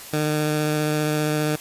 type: tone with vibrato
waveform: 15% pulse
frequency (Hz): 151.9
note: D#3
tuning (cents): -41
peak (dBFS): -14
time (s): 0.13-1.56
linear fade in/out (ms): 5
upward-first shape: sine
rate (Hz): 15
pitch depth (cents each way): 10
effects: white hiss -39 dBFS RMS until 1.6 s + resampled to 32000 Hz